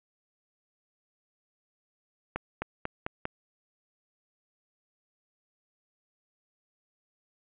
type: accelerating click train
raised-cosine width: 0.5 ms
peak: -16 dBFS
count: 5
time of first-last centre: 2.36-3.254 s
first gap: 260 ms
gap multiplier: 0.9
effects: resampled to 8000 Hz + 9-bit